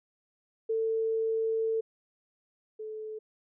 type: tone pair in turn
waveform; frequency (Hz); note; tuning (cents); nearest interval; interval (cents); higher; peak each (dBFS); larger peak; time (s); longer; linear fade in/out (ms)
sine; 446.8 / 433.6; A4 / A4; +27 / -25; minor second; 52; first; -26 / -36; first; 0.69-1.81 / 2.79-3.19; first; 10
effects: none